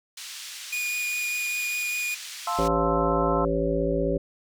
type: band-pass noise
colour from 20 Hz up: white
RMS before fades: -39 dBFS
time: 0.17-2.68 s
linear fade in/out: 5 ms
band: 2200 to 6200 Hz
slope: 12 dB/octave
type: tone with vibrato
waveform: 45% pulse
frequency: 2451 Hz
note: D#7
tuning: 27 cents flat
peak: -26 dBFS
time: 0.72-2.15 s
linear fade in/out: 10 ms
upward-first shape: sine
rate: 5 Hz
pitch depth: 8 cents each way
type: chord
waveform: sine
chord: F major seventh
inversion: none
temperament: equal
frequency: 698.5 / 880 / 1046.5 / 1318.5 Hz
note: F5 / A5 / C6 / E6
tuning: 0 / 0 / 0 / 0 cents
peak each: -30 / -32 / -29 / -30 dBFS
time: 2.47-3.45 s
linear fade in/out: 2 ms
type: harmonic tone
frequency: 55.7 Hz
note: A1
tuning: 22 cents sharp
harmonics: 1 / 3 / 5 / 7 / 9 / 10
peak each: -30 / -30 / -30 / -28 / -30 / -28 dBFS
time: 2.58-4.18 s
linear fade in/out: 10 ms
effects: none